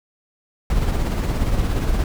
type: noise with tremolo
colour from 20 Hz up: brown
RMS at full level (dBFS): -18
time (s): 0.7-2.04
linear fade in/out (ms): 2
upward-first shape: sine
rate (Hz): 17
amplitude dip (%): 40
effects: none